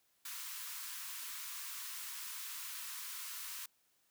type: high-pass noise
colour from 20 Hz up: white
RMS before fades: -45 dBFS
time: 0.25-3.66 s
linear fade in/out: 5 ms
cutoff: 940 Hz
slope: 96 dB/octave
effects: white hiss -75 dBFS RMS until 4.1 s + high-pass 60 Hz 12 dB/octave